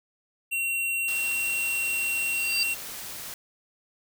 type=tone; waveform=square; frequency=2739 Hz; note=F7; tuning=34 cents flat; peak=-26 dBFS; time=0.51-2.75 s; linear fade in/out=20 ms
type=noise; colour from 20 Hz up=white; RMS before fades=-38 dBFS; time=1.08-3.34 s; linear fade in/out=2 ms
type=tone with exponential growth; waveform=sine; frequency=4670 Hz; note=D8; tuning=11 cents flat; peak=-21 dBFS; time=2.25-2.63 s; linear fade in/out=1 ms; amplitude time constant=81 ms
effects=none